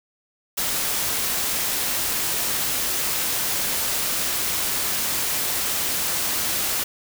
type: noise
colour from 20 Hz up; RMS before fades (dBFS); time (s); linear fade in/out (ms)
white; -24; 0.57-6.84; 10
effects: none